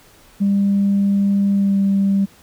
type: tone with pitch glide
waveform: sine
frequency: 199.3 to 196.78 Hz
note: G3 to G3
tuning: +29 to +7 cents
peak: -12 dBFS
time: 0.4-2.26 s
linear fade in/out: 20 ms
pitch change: -22 cents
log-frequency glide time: 1.52-1.78 s
effects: tanh soft clip ceiling -9 dBFS + pink hiss -49 dBFS RMS until 2.42 s